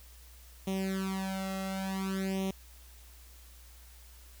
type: tone with flanger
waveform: sawtooth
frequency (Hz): 191.5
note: G3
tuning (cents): -40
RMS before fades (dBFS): -34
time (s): 0.67-2.51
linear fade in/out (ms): 5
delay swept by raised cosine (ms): 0.32 to 1.52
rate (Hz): 0.56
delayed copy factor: +1
effects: added 60 Hz sine -52 dBFS peak until 4.4 s + white hiss -58 dBFS RMS until 4.4 s